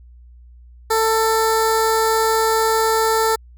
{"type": "tone with notch filter", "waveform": "15% pulse", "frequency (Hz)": 444.5, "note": "A4", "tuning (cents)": 18, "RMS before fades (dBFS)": -17, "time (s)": [0.9, 3.36], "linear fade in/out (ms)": 10, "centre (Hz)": 2600, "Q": 1, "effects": ["added 60 Hz sine -41 dBFS peak until 3.57 s"]}